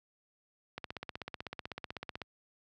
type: click train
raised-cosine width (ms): 0.3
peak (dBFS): -23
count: 24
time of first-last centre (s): 0.78-2.218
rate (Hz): 16
effects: high-pass 60 Hz 12 dB/octave